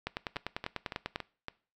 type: two click trains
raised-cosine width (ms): 0.3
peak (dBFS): -17 / -21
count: 12 / 5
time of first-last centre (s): 0.07-1.159 / 0.36-1.484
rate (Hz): 10.1 / 3.56
effects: noise-tail reverb RT60 0.4 s tail -21 dB re dry